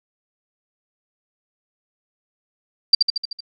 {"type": "tone with echo", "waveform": "sine", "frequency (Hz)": 4699, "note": "D8", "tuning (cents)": 0, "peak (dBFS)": -6, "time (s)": [2.93, 2.95], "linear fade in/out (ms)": 5, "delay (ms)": 76, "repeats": 6, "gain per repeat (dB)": -4, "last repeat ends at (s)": 3.406, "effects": []}